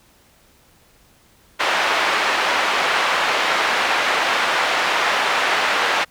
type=band-pass noise; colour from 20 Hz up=pink; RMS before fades=-19 dBFS; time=1.59-6.05 s; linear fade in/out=20 ms; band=800 to 2800 Hz; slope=12 dB/octave; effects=pink hiss -54 dBFS RMS until 6.1 s